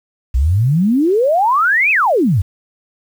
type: exponential two-way sweep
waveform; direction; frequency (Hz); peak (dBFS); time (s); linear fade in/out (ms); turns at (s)
sine; up then down; 58.27 to 2632 to 80.1; -10; 0.34-2.42; 10; 1.91
effects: 7-bit